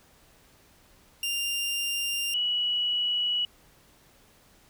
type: tone pair in turn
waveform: sawtooth / sine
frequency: 2794 / 2933 Hz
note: F7 / F#7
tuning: 0 / -16 cents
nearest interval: minor second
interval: 84 cents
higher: second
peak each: -24 dBFS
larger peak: neither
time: 1.23-2.34 / 2.34-3.45 s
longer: neither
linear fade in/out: 2 ms
effects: pink hiss -59 dBFS RMS until 4.69 s